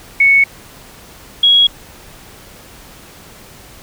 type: tone pair in turn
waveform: sine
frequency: 2214 / 3317 Hz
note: C#7 / G#7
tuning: -3 / -3 cents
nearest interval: perfect fifth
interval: 700 cents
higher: second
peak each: -6 dBFS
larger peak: neither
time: 0.2-0.44 / 1.43-1.67 s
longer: neither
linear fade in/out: 5 ms
effects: pink hiss -39 dBFS RMS until 3.82 s